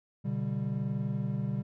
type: chord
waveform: triangle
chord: G major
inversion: first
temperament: equal with one note detuned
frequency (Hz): 123.47 / 144.23 / 196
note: B2 / D3 / G3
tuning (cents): 0 / -31 / 0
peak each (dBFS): -32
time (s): 0.24-1.63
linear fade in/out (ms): 20
effects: none